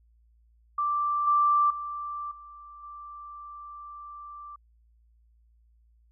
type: tone with level steps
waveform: sine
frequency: 1174.7 Hz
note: D6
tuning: in tune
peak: -24 / -19 / -32 / -44 / -40 dBFS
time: 0.78-4.56 s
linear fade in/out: 5 ms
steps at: 1.27 / 1.7 / 2.31 / 2.83 s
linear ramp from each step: 5 ms
effects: added 57 Hz sine -59 dBFS peak until 6.11 s